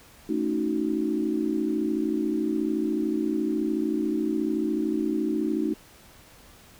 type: chord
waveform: sine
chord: D# half-diminished seventh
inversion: second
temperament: equal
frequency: 220 / 277.2 / 311.1 / 370 Hz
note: A3 / C#4 / D#4 / F#4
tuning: 0 / 0 / 0 / 0 cents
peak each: -30 / -31 / -26 / -31 dBFS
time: 0.29-5.74 s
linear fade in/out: 5 ms
effects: pink hiss -52 dBFS RMS until 6.79 s